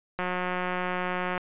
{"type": "click train", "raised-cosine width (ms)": 0.5, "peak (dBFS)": -15, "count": 216, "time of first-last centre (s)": [0.19, 1.378], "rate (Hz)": 181, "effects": ["resampled to 8000 Hz"]}